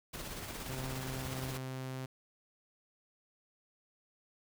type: noise with tremolo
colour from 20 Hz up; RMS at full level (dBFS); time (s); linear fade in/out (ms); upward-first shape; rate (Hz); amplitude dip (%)
pink; -42; 0.13-1.58; 10; square; 17; 30
type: tone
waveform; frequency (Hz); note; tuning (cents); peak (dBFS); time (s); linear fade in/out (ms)
sawtooth; 130.5; C3; -4; -35; 0.69-2.06; 5
effects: none